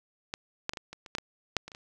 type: clicks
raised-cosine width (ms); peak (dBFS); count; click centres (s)
0.2; -16 / -12 / -20 / -20 / -25 / -28 / -13 / -17 / -8 / -25 / -30 / -28; 12; 0.339 / 0.694 / 0.735 / 0.772 / 0.93 / 1.062 / 1.151 / 1.184 / 1.567 / 1.68 / 1.718 / 1.749
effects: none